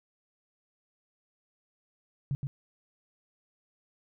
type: tone with echo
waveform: sine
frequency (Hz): 138.59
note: C#3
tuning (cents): 0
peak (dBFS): -27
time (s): 2.31-2.35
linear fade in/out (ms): 0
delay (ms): 120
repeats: 1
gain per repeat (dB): -3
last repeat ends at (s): 2.47
effects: none